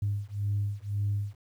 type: beating tone pair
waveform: sine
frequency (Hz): 101 / 102.9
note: G#2 / G#2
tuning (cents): -48 / -16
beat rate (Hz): 1.9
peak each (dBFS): -30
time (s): 0.02-1.35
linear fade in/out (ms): 5
effects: tanh soft clip ceiling -21 dBFS + 10-bit